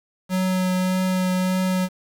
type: tone with vibrato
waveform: square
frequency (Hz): 185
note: F#3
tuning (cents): 0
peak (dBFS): -20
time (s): 0.29-1.89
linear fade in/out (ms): 50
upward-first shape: triangle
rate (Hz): 1.7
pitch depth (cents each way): 12
effects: 8-bit